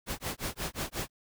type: noise with tremolo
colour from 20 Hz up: pink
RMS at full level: -33 dBFS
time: 0.06-1.1 s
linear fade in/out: 50 ms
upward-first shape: sine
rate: 5.6 Hz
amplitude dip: 100%
effects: none